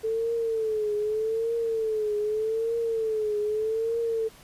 sine tone with vibrato, 440 Hz, A4, in tune, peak -24 dBFS, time 0.03-4.29 s, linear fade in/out 20 ms, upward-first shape triangle, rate 0.82 Hz, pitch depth 99 cents each way, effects pink hiss -52 dBFS RMS until 4.43 s + resampled to 32000 Hz

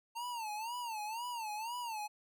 square tone with vibrato, 907 Hz, A#5, 48 cents flat, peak -39 dBFS, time 0.15-2.08 s, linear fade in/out 20 ms, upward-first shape sine, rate 2 Hz, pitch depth 140 cents each way, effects none

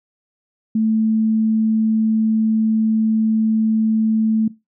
sine tone, 220 Hz, A3, in tune, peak -14 dBFS, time 0.75-4.48 s, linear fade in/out 5 ms, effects noise-tail reverb RT60 0.2 s tail -17 dB re dry

